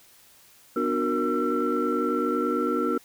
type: tone cluster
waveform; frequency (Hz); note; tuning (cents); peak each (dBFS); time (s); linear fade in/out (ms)
sine; 248.7 / 298.5 / 367 / 466.4 / 1344; B3 / D4 / F#4 / A#4 / E6; +12 / +28 / -14 / +1 / +33; -28; 0.76-2.98; 5
effects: tanh soft clip ceiling -15 dBFS + white hiss -55 dBFS RMS until 3.04 s